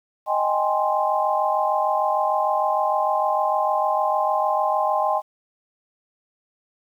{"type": "chord", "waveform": "sine", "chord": "Ab major seventh", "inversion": "second", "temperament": "equal", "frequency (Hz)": [622.3, 784, 830.6, 1046.5], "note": ["Eb5", "G5", "Ab5", "C6"], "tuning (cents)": [0, 0, 0, 0], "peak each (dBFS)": -24, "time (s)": [0.26, 5.22], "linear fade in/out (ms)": 50, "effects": ["9-bit"]}